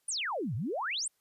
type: exponential two-way sweep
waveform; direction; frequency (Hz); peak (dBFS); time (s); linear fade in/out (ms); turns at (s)
sine; down then up; 10040 to 99.5 to 9410; -31; 0.08-1.08; 5; 0.55
effects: white hiss -75 dBFS RMS until 1.2 s + resampled to 32000 Hz